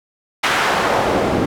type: noise with band-pass filter sweep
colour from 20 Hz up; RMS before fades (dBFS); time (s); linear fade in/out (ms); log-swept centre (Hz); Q
pink; -17; 0.43-1.46; 10; 1700 to 330; 0.95
effects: none